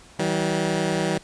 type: tone pair together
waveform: 15% pulse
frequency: 160.86 / 191.3 Hz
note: E3 / G3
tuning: -42 / -42 cents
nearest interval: minor third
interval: 300 cents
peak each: -18 dBFS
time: 0.19-1.18 s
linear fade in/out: 5 ms
effects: pink hiss -49 dBFS RMS until 1.23 s + resampled to 22050 Hz